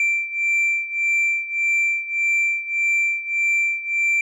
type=beating tone pair; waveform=sine; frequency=2349 / 2350.7 Hz; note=D7 / D7; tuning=0 / +1 cents; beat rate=1.7 Hz; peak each=-18 / -21 dBFS; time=0-4.21 s; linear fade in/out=2 ms; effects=tanh soft clip ceiling -15 dBFS